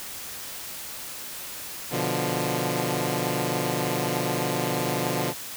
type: chord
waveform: 10% pulse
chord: B diminished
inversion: none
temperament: equal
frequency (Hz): 123.47 / 146.83 / 174.61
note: B2 / D3 / F3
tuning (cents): 0 / 0 / 0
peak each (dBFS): -21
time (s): 1.9-5.34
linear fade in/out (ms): 50
effects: white hiss -37 dBFS RMS until 5.56 s